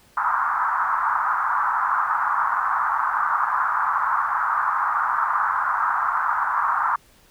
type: band-pass noise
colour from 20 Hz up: white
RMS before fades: -22 dBFS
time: 0.17-6.96 s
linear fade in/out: 5 ms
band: 900 to 1400 Hz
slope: 48 dB/octave
effects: pink hiss -55 dBFS RMS until 7.3 s